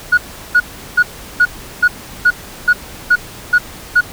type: tone bursts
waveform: sine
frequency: 1455 Hz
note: F#6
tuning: 29 cents flat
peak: -4 dBFS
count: 10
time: 0.12-4.01 s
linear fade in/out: 10 ms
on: 56 ms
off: 370 ms
effects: tanh soft clip ceiling -3 dBFS + pink hiss -33 dBFS RMS until 4.12 s